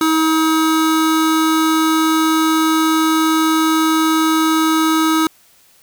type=tone pair together; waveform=square; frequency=318.8 / 1275 Hz; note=D#4 / D#6; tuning=+42 / +42 cents; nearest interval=2 octaves; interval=2400 cents; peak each=-14 / -19 dBFS; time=0.01-5.27 s; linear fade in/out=2 ms; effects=white hiss -51 dBFS RMS until 5.82 s